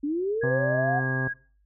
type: linear sweep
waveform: sine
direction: up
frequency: 277.2 to 740 Hz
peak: -24 dBFS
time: 0.03-1 s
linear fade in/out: 10 ms
type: tone with pitch glide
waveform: sine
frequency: 1661.2 to 1645 Hz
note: G#6 to G#6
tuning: 0 to -17 cents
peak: -28 dBFS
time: 0.41-1.34 s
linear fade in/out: 20 ms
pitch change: -17 cents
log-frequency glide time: 0.85-1.03 s
type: harmonic tone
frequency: 130.81 Hz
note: C3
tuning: in tune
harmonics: 1 / 2 / 3 / 4 / 5 / 6 / 7 / 8 / 9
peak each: -27 / -33 / -37 / -39 / -41 / -43 / -44 / -45 / -46 dBFS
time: 0.43-1.28 s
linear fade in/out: 5 ms
effects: noise-tail reverb RT60 0.4 s tail -20 dB re dry + added 50 Hz sine -61 dBFS peak until 1.65 s